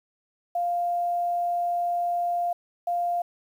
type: tone pair in turn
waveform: sine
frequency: 698.5 / 698.5 Hz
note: F5 / F5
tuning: 0 / 0 cents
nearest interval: unison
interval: 0 cents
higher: neither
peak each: -23 dBFS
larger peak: neither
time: 0.55-2.53 / 2.87-3.22 s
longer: first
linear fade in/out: 5 ms
effects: 9-bit